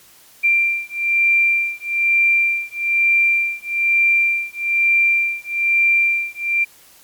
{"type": "beating tone pair", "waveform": "sine", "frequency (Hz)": [2367, 2368.1], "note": ["D7", "D7"], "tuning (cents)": [13, 14], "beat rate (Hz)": 1.1, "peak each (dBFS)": -17, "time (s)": [0.43, 6.65], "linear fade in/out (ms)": 20, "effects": ["white hiss -48 dBFS RMS until 7.03 s", "MP3 96 kbps"]}